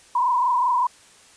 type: tone with frequency modulation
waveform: sine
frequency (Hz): 987.8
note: B5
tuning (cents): 0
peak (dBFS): -17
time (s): 0.15-0.87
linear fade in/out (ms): 5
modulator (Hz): 25.1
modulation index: 1.8
effects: white hiss -51 dBFS RMS until 1.36 s + resampled to 22050 Hz